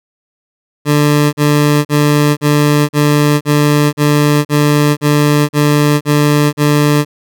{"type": "tone bursts", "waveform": "20% pulse", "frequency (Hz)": 147.5, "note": "D3", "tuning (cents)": 8, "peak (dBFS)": -3, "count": 12, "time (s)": [0.85, 7.05], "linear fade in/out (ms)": 50, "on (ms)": 480, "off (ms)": 40, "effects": []}